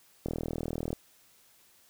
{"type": "click train", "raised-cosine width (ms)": 2, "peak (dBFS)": -19, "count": 28, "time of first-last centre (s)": [0.26, 0.93], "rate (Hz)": 40.3, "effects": ["white hiss -62 dBFS RMS until 1.89 s"]}